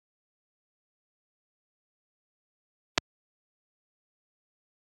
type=clicks; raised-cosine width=0.2 ms; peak=-3 dBFS; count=2; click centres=2.978 / 2.981 s; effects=high-pass 80 Hz 12 dB/octave + AAC 64 kbps